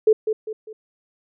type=tone with echo; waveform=sine; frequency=433.9 Hz; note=A4; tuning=24 cents flat; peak=-10 dBFS; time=0.07-0.13 s; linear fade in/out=5 ms; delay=200 ms; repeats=3; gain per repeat=-8 dB; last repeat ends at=0.73 s; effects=none